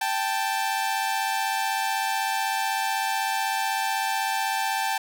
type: tone pair together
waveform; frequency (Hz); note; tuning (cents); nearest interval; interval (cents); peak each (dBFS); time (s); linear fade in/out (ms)
sawtooth; 784 / 880; G5 / A5; 0 / 0; major second; 200; -23; 0.01-4.98; 5
effects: none